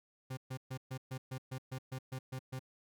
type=tone bursts; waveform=40% pulse; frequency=130.3 Hz; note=C3; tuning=7 cents flat; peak=-38 dBFS; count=12; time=0.3-2.594 s; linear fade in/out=10 ms; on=72 ms; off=130 ms; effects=none